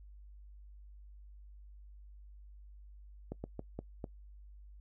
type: slowing click train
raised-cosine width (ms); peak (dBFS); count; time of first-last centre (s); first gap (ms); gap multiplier
2; -26; 5; 3.32-4.042; 120; 1.28
effects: noise-tail reverb RT60 0.1 s tail -22 dB re dry + added 50 Hz sine -51 dBFS peak until 4.8 s